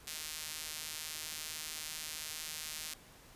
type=tone with high-pass filter; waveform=sawtooth; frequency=155.56 Hz; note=D#3; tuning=in tune; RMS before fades=-43 dBFS; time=0.07-2.94 s; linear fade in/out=5 ms; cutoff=3700 Hz; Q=0.58; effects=pink hiss -58 dBFS RMS until 3.35 s + resampled to 32000 Hz